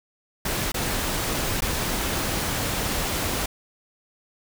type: noise with dropouts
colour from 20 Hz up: pink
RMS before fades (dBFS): -26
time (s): 0.45-3.46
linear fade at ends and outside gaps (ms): 5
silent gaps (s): 0.72-0.742 / 1.607-1.62
effects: none